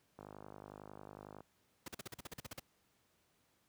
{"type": "click train", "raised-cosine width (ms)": 1, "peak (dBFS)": -36, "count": 63, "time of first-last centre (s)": [0.19, 1.406], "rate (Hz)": 51}
{"type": "noise bursts", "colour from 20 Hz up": "pink", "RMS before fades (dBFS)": -45, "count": 12, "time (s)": [1.86, 2.597], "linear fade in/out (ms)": 5, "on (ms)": 22, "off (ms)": 43}
{"effects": ["pink hiss -75 dBFS RMS until 3.68 s", "high-pass 80 Hz 12 dB/octave"]}